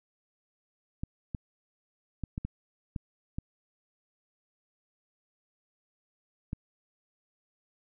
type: clicks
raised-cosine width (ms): 5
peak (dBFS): -21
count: 8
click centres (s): 1.035 / 1.348 / 2.237 / 2.379 / 2.45 / 2.962 / 3.385 / 6.531
effects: none